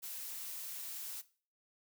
blue noise, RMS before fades -44 dBFS, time 0.02-1.22 s, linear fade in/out 20 ms, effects noise-tail reverb RT60 0.4 s tail -17 dB re dry

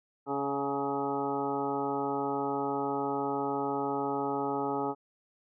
harmonic tone with a mistuned harmonic, 140 Hz, C#3, 18 cents sharp, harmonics 1 / 2 / 3 / 4 / 5 / 6 / 7 / 8 / 9, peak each -45 / -35 / -34 / -41 / -40 / -34 / -43 / -45 / -39 dBFS, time 0.26-4.95 s, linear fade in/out 50 ms, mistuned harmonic 7, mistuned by -61 cents, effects none

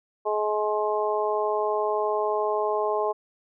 harmonic tone, 211.6 Hz, G#3, 33 cents sharp, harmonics 2 / 3 / 4 / 5, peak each -26 / -28 / -29 / -30 dBFS, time 0.25-3.13 s, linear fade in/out 20 ms, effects none

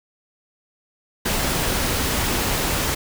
pink noise, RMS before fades -22 dBFS, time 1.25-2.95 s, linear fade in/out 10 ms, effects none

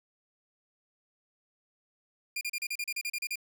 sawtooth tone bursts, 2406 Hz, D7, 41 cents sharp, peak -28 dBFS, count 12, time 2.36-3.357 s, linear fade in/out 5 ms, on 51 ms, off 35 ms, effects none

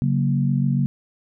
sine chord, F# major, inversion second, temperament equal, 138.59 / 185 / 233.1 Hz, C#3 / F#3 / A#3, 0 / 0 / 0 cents, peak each -19 / -24 / -24 dBFS, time 0.02-0.86 s, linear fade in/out 0 ms, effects none

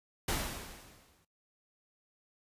pink noise with exponential decay, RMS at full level -31 dBFS, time 0.28-1.25 s, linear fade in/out 5 ms, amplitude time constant 210 ms, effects noise-tail reverb RT60 0.2 s tail -23 dB re dry + resampled to 32000 Hz

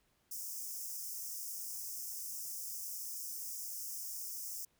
white high-pass noise, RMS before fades -43 dBFS, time 0.31-4.65 s, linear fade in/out 5 ms, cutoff 5100 Hz, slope 96 dB/octave, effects pink hiss -75 dBFS RMS until 4.79 s

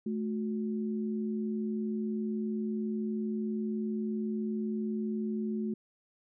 sine tone pair together, 216.8 / 364.6 Hz, A3 / F#4, -25 / -25 cents, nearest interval major sixth, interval 900 cents, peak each -31 / -38 dBFS, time 0.06-5.74 s, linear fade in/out 5 ms, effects none

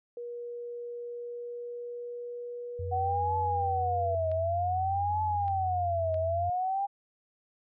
sine tone with pitch glide, 478.5 to 486 Hz, A#4 to B4, +45 to -28 cents, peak -36 dBFS, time 0.17-4.15 s, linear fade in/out 2 ms, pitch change +27 cents, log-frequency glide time 1-3.72 s
sine tone, 89.8 Hz, F2, 49 cents sharp, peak -33 dBFS, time 2.79-6.5 s, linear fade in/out 5 ms
sine tone with vibrato, 740 Hz, F#5, in tune, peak -27 dBFS, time 2.91-6.87 s, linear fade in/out 20 ms, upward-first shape triangle, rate 0.54 Hz, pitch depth 270 cents each way
clicks, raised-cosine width 0.3 ms, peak -36 dBFS, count 3, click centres 4.316 / 5.481 / 6.143 s
effects none

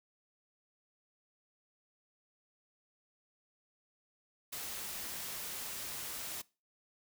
white noise, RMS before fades -42 dBFS, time 4.52-6.42 s, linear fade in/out 10 ms, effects noise-tail reverb RT60 0.3 s tail -22 dB re dry

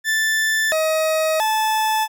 40% pulse tone with pitch steps, 1761 / 632 / 871 Hz, A6 / D#5 / A5, +1 / +27 / -18 cents, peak -16 dBFS, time 0.04-2.08 s, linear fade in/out 50 ms, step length 680 ms, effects none

